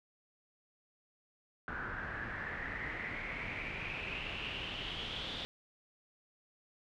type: noise with low-pass filter sweep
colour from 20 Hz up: pink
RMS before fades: -41 dBFS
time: 1.68-5.45 s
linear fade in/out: 0 ms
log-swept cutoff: 1500 to 3500 Hz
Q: 7.2
effects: none